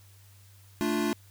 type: chord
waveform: square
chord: D minor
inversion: second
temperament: equal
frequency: 220 / 293.7 / 349.2 Hz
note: A3 / D4 / F4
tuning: 0 / 0 / 0 cents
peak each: -31 dBFS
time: 0.81-1.13 s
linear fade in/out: 0 ms
effects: added 98 Hz sine -53 dBFS peak until 1.3 s + white hiss -60 dBFS RMS until 1.3 s